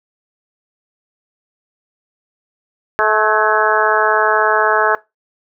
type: harmonic tone with a mistuned harmonic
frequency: 216.1 Hz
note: A3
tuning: 31 cents flat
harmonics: 2 / 3 / 4 / 5 / 6 / 7 / 8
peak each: -19 / -19 / -19 / -19 / -19 / -19 / -19 dBFS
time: 2.99-4.95 s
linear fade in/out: 0 ms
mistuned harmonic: 8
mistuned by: -56 cents
effects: noise-tail reverb RT60 0.2 s tail -19 dB re dry